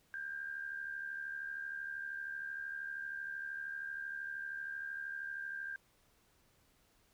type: tone with amplitude modulation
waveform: sine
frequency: 1593 Hz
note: G6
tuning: 27 cents sharp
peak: -37 dBFS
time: 0.14-5.76 s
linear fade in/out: 0 ms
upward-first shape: sine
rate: 72.9 Hz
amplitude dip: 60%
effects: pink hiss -71 dBFS RMS until 7.13 s